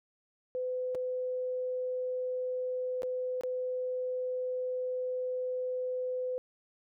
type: tone with dropouts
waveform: sine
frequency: 506 Hz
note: B4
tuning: 42 cents sharp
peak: -31 dBFS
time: 0.55-6.38 s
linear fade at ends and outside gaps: 0 ms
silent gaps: 0.948-0.952 / 3.021-3.032 / 3.41-3.435 s
effects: none